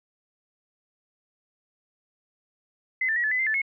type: tone with pitch steps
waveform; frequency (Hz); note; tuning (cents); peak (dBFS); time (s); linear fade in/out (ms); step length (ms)
sine; 2040 / 1778 / 1914 / 1731 / 2010 / 2085 / 1750 / 2178; C7 / A6 / A#6 / A6 / B6 / C7 / A6 / C#7; -44 / +18 / +45 / -29 / +30 / -7 / -10 / -31; -22; 3.01-3.618; 5; 76
effects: none